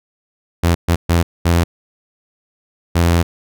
sawtooth tone bursts at uneven times, 85.1 Hz, F2, 44 cents flat, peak -7 dBFS, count 5, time 0.63-0.75 / 0.88-0.96 / 1.09-1.23 / 1.45-1.64 / 2.95-3.23 s, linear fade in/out 10 ms, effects none

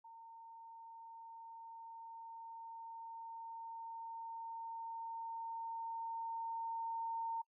sine tone with level ramp, 913 Hz, A#5, 36 cents flat, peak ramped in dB -53 to -37 dBFS, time 0.04-7.42 s, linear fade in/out 10 ms, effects noise-tail reverb RT60 0.1 s tail -26 dB re dry

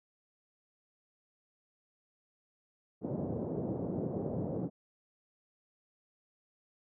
pink band-pass noise, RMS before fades -36 dBFS, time 3.01-4.7 s, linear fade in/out 50 ms, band 110 to 580 Hz, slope 24 dB/octave, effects none

